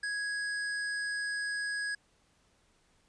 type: tone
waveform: square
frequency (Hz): 1661.2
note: G#6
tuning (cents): 0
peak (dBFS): -33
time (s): 0.03-1.95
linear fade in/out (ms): 5
effects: pink hiss -69 dBFS RMS until 3.08 s + resampled to 22050 Hz